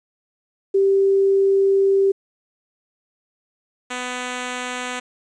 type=tone pair in turn; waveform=sine / 5% pulse; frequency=391.2 / 249.4 Hz; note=G4 / B3; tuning=-4 / +17 cents; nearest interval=minor sixth; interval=779 cents; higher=first; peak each=-13 / -14 dBFS; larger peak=first; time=0.74-2.12 / 3.9-5 s; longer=first; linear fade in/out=10 ms; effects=resampled to 22050 Hz + 9-bit